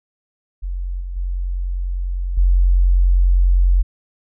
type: tone with level steps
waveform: sine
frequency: 45 Hz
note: F#1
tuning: 47 cents flat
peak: -21 / -24 / -19 / -10 dBFS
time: 0.62-3.83 s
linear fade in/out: 20 ms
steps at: 1 / 1.16 / 2.37 s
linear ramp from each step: 10 ms
effects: none